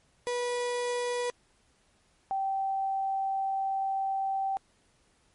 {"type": "tone pair in turn", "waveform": ["35% pulse", "sine"], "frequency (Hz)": [487.5, 776.5], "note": ["B4", "G5"], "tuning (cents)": [-23, -17], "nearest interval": "minor sixth", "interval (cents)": 806, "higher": "second", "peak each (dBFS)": -27, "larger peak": "neither", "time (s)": [[0.27, 1.3], [2.31, 4.57]], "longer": "second", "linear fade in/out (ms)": 0, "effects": ["pink hiss -67 dBFS RMS until 5.34 s", "MP3 48 kbps"]}